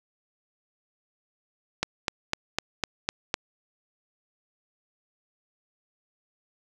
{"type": "click train", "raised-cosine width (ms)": 0.2, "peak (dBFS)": -7, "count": 7, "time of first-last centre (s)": [1.83, 3.341], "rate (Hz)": 3.97, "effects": []}